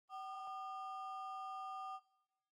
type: ring-modulated tone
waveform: triangle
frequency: 987.8 Hz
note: B5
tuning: in tune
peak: -39 dBFS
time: 0.09-2 s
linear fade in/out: 50 ms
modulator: 224 Hz
effects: noise-tail reverb RT60 0.9 s tail -19 dB re dry + Opus 24 kbps